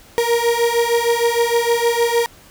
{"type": "beating tone pair", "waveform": "35% pulse", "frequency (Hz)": [466.2, 472.7], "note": ["A#4", "A#4"], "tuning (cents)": [0, 24], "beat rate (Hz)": 6.5, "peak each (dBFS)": -16, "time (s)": [0.18, 2.26], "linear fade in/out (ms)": 0, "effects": ["pink hiss -46 dBFS RMS until 2.5 s"]}